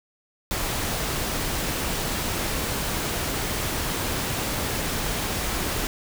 pink noise, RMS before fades -27 dBFS, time 0.51-5.87 s, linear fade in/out 0 ms, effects none

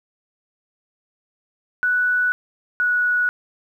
sine tone pair in turn, 1480 / 1466.4 Hz, F#6 / F#6, 0 / -16 cents, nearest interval unison, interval 16 cents, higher first, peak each -16 dBFS, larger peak neither, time 1.83-2.32 / 2.8-3.29 s, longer neither, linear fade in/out 0 ms, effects 9-bit

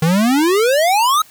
square exponential sweep, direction up, 153.1 to 1309 Hz, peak -12 dBFS, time 0.02-1.22 s, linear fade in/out 5 ms, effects white hiss -46 dBFS RMS until 1.3 s

